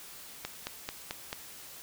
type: click train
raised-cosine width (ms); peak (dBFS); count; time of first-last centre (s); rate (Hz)
0.2; -17; 5; 0.45-1.329; 4.55
effects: white hiss -48 dBFS RMS until 1.82 s